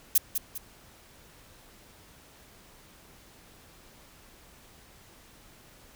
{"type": "noise with echo", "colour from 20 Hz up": "violet", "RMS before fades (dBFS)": -20, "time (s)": [0.15, 0.18], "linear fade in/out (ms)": 5, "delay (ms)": 200, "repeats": 2, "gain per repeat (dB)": -8, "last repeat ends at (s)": 0.58, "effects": ["pink hiss -55 dBFS RMS until 5.95 s"]}